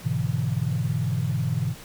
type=chord; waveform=sine; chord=E dominant seventh; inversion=first; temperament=equal with one note detuned; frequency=103.83 / 125.12 / 146.83 / 164.81 Hz; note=G#2 / B2 / D3 / E3; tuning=0 / +23 / 0 / 0 cents; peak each=-29 / -26 / -29 / -29 dBFS; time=0.02-1.75 s; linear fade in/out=50 ms; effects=pink hiss -44 dBFS RMS until 1.84 s